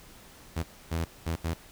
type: tone bursts at uneven times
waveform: sawtooth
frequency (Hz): 82.41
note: E2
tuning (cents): 0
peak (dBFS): -24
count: 4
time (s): 0.56-0.63 / 0.91-1.05 / 1.26-1.36 / 1.44-1.54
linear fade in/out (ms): 10
effects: pink hiss -52 dBFS RMS until 1.71 s